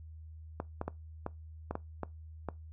clicks, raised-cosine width 1 ms, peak -21 dBFS, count 8, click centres 0.601 / 0.814 / 0.88 / 1.264 / 1.71 / 1.754 / 2.033 / 2.487 s, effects noise-tail reverb RT60 0.2 s tail -21 dB re dry + added 79 Hz sine -46 dBFS peak until 2.72 s

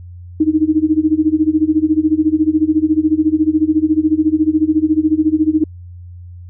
sine tone with tremolo, 311.1 Hz, D#4, in tune, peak -7 dBFS, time 0.4-5.64 s, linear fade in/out 5 ms, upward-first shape sine, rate 14 Hz, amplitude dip 90%, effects added 88 Hz sine -31 dBFS peak until 6.49 s

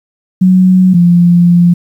sine tone pair in turn, 185 / 173.95 Hz, F#3 / F3, 0 / -7 cents, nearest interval minor second, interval 107 cents, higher first, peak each -3 dBFS, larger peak neither, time 0.41-0.94 / 0.94-1.74 s, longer second, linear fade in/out 10 ms, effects 7-bit

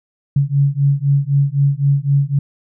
sine beating tone pair, 138.59 / 142.49 Hz, C#3 / C#3, 0 / +48 cents, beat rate 3.9 Hz, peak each -15 dBFS, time 0.36-2.39 s, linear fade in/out 5 ms, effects none

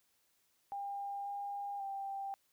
sine tone with pitch steps, 801 / 806 / 787 Hz, G5 / G5 / G5, +37 / +48 / +7 cents, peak -38 dBFS, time 0.72-2.34 s, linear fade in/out 0 ms, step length 540 ms, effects white hiss -75 dBFS RMS until 2.52 s

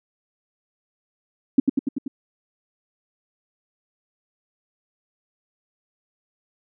sine tone with echo, 270 Hz, C#4, 45 cents flat, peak -9 dBFS, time 1.58-1.6 s, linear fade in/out 5 ms, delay 96 ms, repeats 5, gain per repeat -3 dB, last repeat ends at 2.08 s, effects none

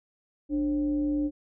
sine tone with frequency modulation, 295 Hz, D4, 8 cents sharp, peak -24 dBFS, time 0.49-1.31 s, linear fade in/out 50 ms, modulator 243 Hz, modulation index 0.37, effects none

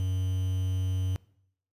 triangle tone with quantisation, 93.3 Hz, F#2, 15 cents sharp, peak -24 dBFS, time 0-1.16 s, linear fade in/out 0 ms, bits 8, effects noise-tail reverb RT60 0.7 s tail -21 dB re dry + resampled to 32000 Hz

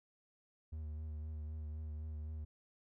triangle tone with vibrato, 77 Hz, D#2, 17 cents flat, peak -39 dBFS, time 0.72-2.45 s, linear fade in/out 10 ms, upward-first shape sine, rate 3.9 Hz, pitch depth 33 cents each way, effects none

